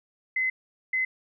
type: tone bursts at uneven times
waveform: sine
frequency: 2043 Hz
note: C7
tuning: 42 cents flat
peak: -23 dBFS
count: 2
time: 0.36-0.5 / 0.93-1.05 s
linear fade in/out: 5 ms
effects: none

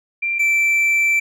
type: tone pair in turn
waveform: sine / triangle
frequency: 2366 / 2335 Hz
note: D7 / D7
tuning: +12 / -11 cents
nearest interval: unison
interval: 23 cents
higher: first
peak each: -18 / -12 dBFS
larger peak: second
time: 0.22-0.39 / 0.39-1.2 s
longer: second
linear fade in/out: 10 ms
effects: none

